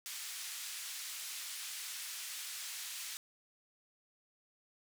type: band-pass noise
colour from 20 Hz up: white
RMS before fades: -44 dBFS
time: 0.06-3.17 s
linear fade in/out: 0 ms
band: 1800 to 10000 Hz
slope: 12 dB/octave
effects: none